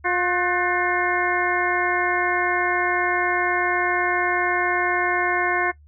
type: harmonic tone with a mistuned harmonic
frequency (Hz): 355.8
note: F4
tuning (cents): +32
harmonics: 1 / 2 / 3 / 4 / 5 / 6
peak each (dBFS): -26 / -26 / -26 / -26 / -26 / -26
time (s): 0.04-5.72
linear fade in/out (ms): 20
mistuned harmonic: 4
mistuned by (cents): +83
effects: noise-tail reverb RT60 0.1 s tail -19 dB re dry + added 74 Hz sine -47 dBFS peak until 5.87 s